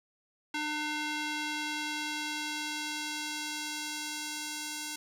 square tone with band-pass filter sweep, 301.7 Hz, D4, 47 cents sharp, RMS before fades -36 dBFS, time 0.54-4.96 s, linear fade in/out 5 ms, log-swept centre 2500 to 7100 Hz, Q 0.75, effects none

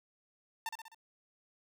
sawtooth tone with echo, 898 Hz, A5, 35 cents sharp, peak -31 dBFS, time 0.66-0.69 s, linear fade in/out 2 ms, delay 64 ms, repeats 4, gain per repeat -5 dB, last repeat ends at 0.946 s, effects none

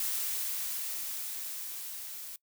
blue noise with level ramp, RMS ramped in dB -32 to -43 dBFS, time 0-2.36 s, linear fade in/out 2 ms, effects noise-tail reverb RT60 0.1 s tail -22 dB re dry

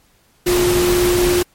sine tone in noise, 355.4 Hz, F4, 30 cents sharp, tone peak -13 dBFS, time 0.46-1.43 s, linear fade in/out 10 ms, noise pink, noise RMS -20 dBFS, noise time 0.46-1.43 s, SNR +4 dB, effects pink hiss -56 dBFS RMS until 1.54 s + MP3 64 kbps

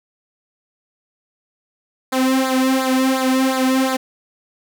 sawtooth tone with flanger, 261.6 Hz, C4, in tune, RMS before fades -17 dBFS, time 2.12-3.97 s, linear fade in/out 10 ms, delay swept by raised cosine 0.34 to 2.54 ms, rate 2.8 Hz, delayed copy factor -0.85, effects none

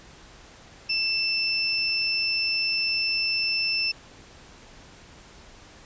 sine tone pair together, 2658 / 5320 Hz, E7 / E8, +14 / +15 cents, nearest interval octave, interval 1201 cents, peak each -26 / -25 dBFS, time 0.89-3.92 s, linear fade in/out 10 ms, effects pink hiss -49 dBFS RMS until 5.85 s + resampled to 16000 Hz

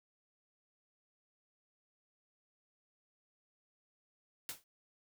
white noise with exponential decay, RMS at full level -38 dBFS, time 4.49-4.64 s, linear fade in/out 1 ms, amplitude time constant 31 ms, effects none

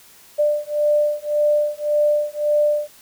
sine beating tone pair, 593 / 594.8 Hz, D5 / D5, +17 / +22 cents, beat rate 1.8 Hz, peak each -19 dBFS, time 0.38-2.89 s, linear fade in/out 20 ms, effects white hiss -48 dBFS RMS until 3.01 s

